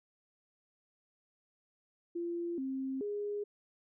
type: tone with pitch steps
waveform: sine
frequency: 343.1 / 265.8 / 412.1 Hz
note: F4 / C4 / G#4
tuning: -31 / +27 / -13 cents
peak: -34 dBFS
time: 2.15-3.44 s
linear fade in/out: 10 ms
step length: 430 ms
effects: none